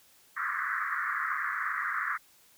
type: band-pass noise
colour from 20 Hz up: pink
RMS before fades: -32 dBFS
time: 0.36-2.18 s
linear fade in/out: 20 ms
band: 1100 to 2000 Hz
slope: 96 dB/octave
effects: white hiss -61 dBFS RMS until 2.57 s

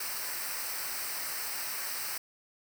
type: noise with comb filter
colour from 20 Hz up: white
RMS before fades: -36 dBFS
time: 0-2.18 s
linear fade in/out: 5 ms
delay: 0.29 ms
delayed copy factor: -0.7
effects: none

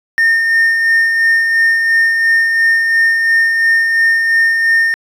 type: tone with tremolo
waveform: triangle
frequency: 1823 Hz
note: A#6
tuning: 39 cents flat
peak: -5 dBFS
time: 0.18-4.94 s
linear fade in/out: 0 ms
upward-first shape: sine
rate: 2.9 Hz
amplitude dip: 40%
effects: tanh soft clip ceiling -1 dBFS

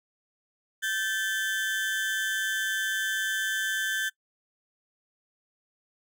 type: tone pair together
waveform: 35% pulse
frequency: 1552 / 1743.8 Hz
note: G6 / A6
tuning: -18 / -16 cents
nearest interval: major second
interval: 202 cents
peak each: -28 / -28 dBFS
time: 0.82-4.1 s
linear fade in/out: 20 ms
effects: noise-tail reverb RT60 0.1 s tail -22 dB re dry

